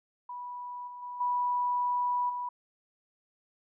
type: tone with level steps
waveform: sine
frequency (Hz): 981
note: B5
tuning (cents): -12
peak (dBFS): -37 / -41 / -37 / -26 / -32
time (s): 0.29-2.49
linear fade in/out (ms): 5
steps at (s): 0.87 / 1.02 / 1.2 / 2.29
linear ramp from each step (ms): 10
effects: none